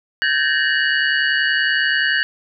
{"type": "tone cluster", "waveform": "sine", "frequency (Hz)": [1551, 1701, 1832, 2912, 4490], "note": ["G6", "G#6", "A#6", "F#7", "C#8"], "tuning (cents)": [-19, 41, -31, -28, 21], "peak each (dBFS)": [-20, -21, -21, -22, -28], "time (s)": [0.22, 2.23], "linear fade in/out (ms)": 0, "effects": []}